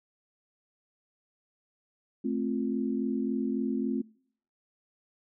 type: chord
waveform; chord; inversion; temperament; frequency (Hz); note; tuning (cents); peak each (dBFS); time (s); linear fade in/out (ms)
sine; F major; first; just; 218.3 / 261.9 / 349.2; A3 / C4 / F4; -13 / +2 / 0; -31 / -30 / -35; 2.24-4.02; 10
effects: noise-tail reverb RT60 0.6 s tail -25 dB re dry